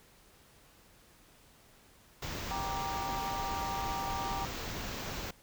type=band-stop noise; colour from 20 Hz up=pink; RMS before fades=-39 dBFS; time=2.22-5.31 s; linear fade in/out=5 ms; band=7200 to 14000 Hz; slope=48 dB/octave
type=chord; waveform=sine; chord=G minor; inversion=none; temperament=just; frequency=784 / 940.8 / 1176 Hz; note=G5 / Bb5 / D6; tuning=0 / +16 / +2 cents; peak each=-38 / -39 / -41 dBFS; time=2.51-4.45 s; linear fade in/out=0 ms
effects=pink hiss -61 dBFS RMS until 5.42 s